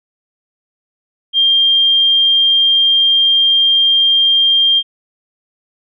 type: tone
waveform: sine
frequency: 3196 Hz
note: G7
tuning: 33 cents sharp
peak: -8 dBFS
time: 1.33-4.83 s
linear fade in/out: 50 ms
effects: none